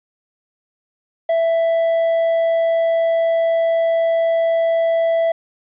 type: tone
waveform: triangle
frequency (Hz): 662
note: E5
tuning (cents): +7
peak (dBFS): -12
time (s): 1.29-5.32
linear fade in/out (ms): 5
effects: resampled to 8000 Hz + 9-bit